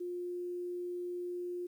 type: tone with quantisation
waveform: sine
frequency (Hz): 354.5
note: F4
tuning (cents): +26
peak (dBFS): -36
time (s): 0-1.67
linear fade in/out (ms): 10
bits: 11
effects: none